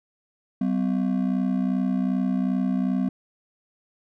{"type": "ring-modulated tone", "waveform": "triangle", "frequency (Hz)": 222.5, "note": "A3", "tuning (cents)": 20, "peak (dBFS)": -16, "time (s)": [0.61, 3.09], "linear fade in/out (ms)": 2, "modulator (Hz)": 31.3, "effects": []}